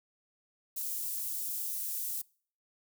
white high-pass noise, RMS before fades -36 dBFS, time 0.76-2.22 s, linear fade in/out 10 ms, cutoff 9500 Hz, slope 12 dB/octave, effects noise-tail reverb RT60 0.5 s tail -25 dB re dry

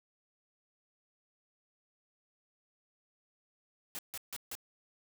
white noise bursts, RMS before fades -41 dBFS, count 4, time 3.95-4.552 s, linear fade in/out 0 ms, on 38 ms, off 150 ms, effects none

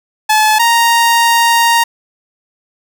sawtooth tone pair in turn, 861 / 932 Hz, A5 / A#5, -38 / -1 cents, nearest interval minor second, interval 137 cents, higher second, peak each -4 dBFS, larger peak neither, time 0.29-0.59 / 0.59-1.84 s, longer second, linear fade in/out 10 ms, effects none

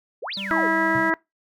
sine exponential two-way sweep, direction up then down, 371.1 to 4978 to 371.1 Hz, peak -28 dBFS, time 0.22-0.68 s, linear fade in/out 10 ms, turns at 0.34 s
square tone, 196.6 Hz, G3, 5 cents sharp, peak -34 dBFS, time 0.37-1.1 s, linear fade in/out 2 ms
harmonic tone, 325.2 Hz, E4, 23 cents flat, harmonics 1 / 2 / 3 / 4 / 5 / 6, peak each -24 / -28 / -26 / -29 / -24 / -26 dBFS, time 0.51-1.14 s, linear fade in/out 0 ms
sine tone with exponential decay, 130.81 Hz, C3, in tune, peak -25 dBFS, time 0.95-1.11 s, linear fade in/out 5 ms, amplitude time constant 34 ms
effects noise-tail reverb RT60 0.2 s tail -24 dB re dry

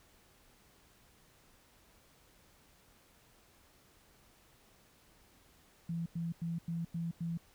sine tone bursts, 167.6 Hz, E3, 29 cents sharp, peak -34 dBFS, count 6, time 5.89-7.375 s, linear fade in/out 5 ms, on 170 ms, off 93 ms, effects pink hiss -65 dBFS RMS until 7.54 s

